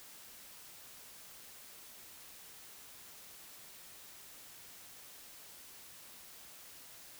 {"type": "silence", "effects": ["white hiss -54 dBFS RMS until 7.19 s"]}